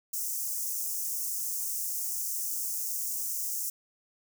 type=high-pass noise; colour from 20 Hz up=white; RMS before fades=-33 dBFS; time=0.13-3.7 s; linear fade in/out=5 ms; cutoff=5700 Hz; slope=48 dB/octave; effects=none